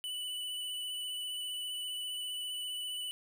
square tone with vibrato, 2977 Hz, F#7, 10 cents sharp, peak -37 dBFS, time 0.04-3.11 s, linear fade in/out 0 ms, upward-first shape sine, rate 15 Hz, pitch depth 17 cents each way, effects 11-bit

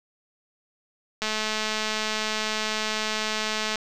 click train, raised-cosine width 0.2 ms, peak -10 dBFS, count 549, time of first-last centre 1.22-3.757 s, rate 216 Hz, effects none

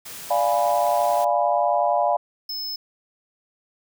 white noise, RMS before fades -37 dBFS, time 0.05-1.25 s, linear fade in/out 10 ms
sine chord, D diminished seventh, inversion none, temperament equal, 587.3 / 698.5 / 830.6 / 987.8 Hz, D5 / F5 / Ab5 / Cb6, 0 / 0 / 0 / 0 cents, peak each -23 / -21 / -24 / -26 dBFS, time 0.3-2.17 s, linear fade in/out 10 ms
square tone, 5210 Hz, E8, 21 cents flat, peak -28 dBFS, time 2.49-2.76 s, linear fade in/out 5 ms
effects none

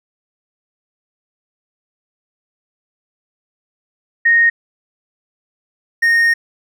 sine / triangle tone pair in turn, 1858 / 1850.8 Hz, A#6 / A#6, -6 / -13 cents, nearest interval unison, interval 7 cents, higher first, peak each -8 dBFS, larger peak neither, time 4.25-4.5 / 6.02-6.34 s, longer second, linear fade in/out 10 ms, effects none

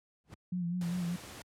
brown noise with exponential growth, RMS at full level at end -37 dBFS, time 0.24-0.34 s, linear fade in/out 1 ms, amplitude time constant 21 ms
sine tone with vibrato, 175.7 Hz, F3, 11 cents sharp, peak -31 dBFS, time 0.52-1.16 s, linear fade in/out 5 ms, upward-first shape sine, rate 5 Hz, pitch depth 54 cents each way
pink noise, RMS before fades -47 dBFS, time 0.81-1.42 s, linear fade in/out 2 ms
effects high-pass 80 Hz 12 dB/octave + low-pass 12000 Hz 12 dB/octave

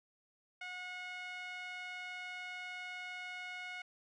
sawtooth tone with band-pass filter, 727 Hz, F#5, 31 cents flat, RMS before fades -45 dBFS, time 0.61-3.82 s, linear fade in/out 5 ms, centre 2100 Hz, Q 2.5, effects resampled to 22050 Hz + 13-bit

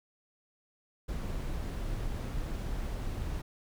brown noise, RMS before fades -35 dBFS, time 1.08-3.42 s, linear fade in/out 10 ms, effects none

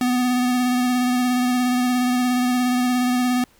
square tone with vibrato, 248.8 Hz, B3, 13 cents sharp, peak -18 dBFS, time 0.01-3.44 s, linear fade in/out 2 ms, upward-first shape sine, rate 17 Hz, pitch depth 20 cents each way, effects pink hiss -56 dBFS RMS until 3.59 s

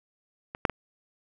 clicks, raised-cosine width 0.5 ms, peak -21 / -6 / -16 dBFS, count 3, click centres 0.549 / 0.652 / 0.697 s, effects none

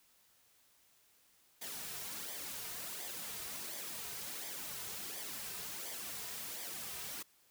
white noise with flanger, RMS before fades -44 dBFS, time 1.61-7.23 s, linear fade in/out 10 ms, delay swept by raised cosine 0.72 to 3.62 ms, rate 1.4 Hz, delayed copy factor -0.6, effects white hiss -69 dBFS RMS until 7.5 s

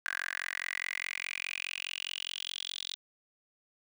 10% pulse tone with high-pass filter sweep, 44.83 Hz, F1, 46 cents sharp, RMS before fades -38 dBFS, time 0.06-2.95 s, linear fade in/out 0 ms, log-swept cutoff 1600 to 3700 Hz, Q 7.1, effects none

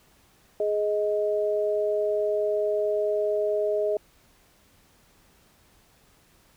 sine tone pair together, 417.8 / 627 Hz, G#4 / D#5, +10 / +13 cents, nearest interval perfect fifth, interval 703 cents, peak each -25 dBFS, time 0.6-3.97 s, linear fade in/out 2 ms, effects pink hiss -60 dBFS RMS until 6.56 s

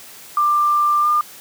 sine tone with pitch glide, 1187 to 1204.3 Hz, D6 to D6, +18 to +43 cents, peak -13 dBFS, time 0.37-1.21 s, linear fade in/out 2 ms, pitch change +25 cents, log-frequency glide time 1.01-1.07 s, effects white hiss -40 dBFS RMS until 1.4 s + high-pass 100 Hz 12 dB/octave

